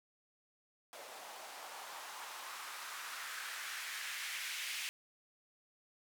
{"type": "noise with band-pass filter sweep", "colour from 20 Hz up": "blue", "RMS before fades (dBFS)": -45, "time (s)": [0.93, 4.89], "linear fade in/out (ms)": 0, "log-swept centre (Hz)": [620, 2400], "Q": 1.9, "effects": []}